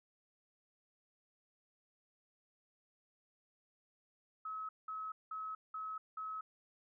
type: tone bursts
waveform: sine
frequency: 1285 Hz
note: E6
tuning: 45 cents flat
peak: -40 dBFS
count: 5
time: 4.45-6.41 s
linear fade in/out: 5 ms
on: 240 ms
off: 190 ms
effects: none